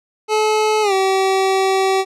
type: tone with pitch glide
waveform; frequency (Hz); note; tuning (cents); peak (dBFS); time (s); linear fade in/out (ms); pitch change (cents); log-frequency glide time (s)
25% pulse; 430.4 to 383.4; A4 to G4; -38 to -38; -10; 0.28-2.05; 50; -200; 0.82-0.93
effects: low-pass 8000 Hz 12 dB/octave